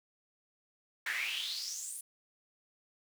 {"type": "noise with high-pass filter sweep", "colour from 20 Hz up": "brown", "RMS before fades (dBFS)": -38, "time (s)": [1.06, 2.01], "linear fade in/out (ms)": 5, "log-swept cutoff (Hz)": [1700, 10000], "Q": 6.4, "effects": []}